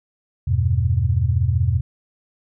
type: chord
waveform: sine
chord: E minor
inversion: none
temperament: equal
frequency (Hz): 82.41 / 98 / 123.47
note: E2 / G2 / B2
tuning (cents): 0 / 0 / 0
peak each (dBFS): -20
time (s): 0.47-1.81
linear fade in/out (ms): 10
effects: none